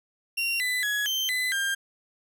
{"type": "tone with pitch steps", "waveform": "35% pulse", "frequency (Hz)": [2755, 1999, 1678, 3117, 2012, 1598], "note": ["F7", "B6", "G#6", "G7", "B6", "G6"], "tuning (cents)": [-24, 20, 17, -11, 32, 33], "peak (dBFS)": -23, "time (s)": [0.37, 1.75], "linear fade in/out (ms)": 10, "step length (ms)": 230, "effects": ["10-bit"]}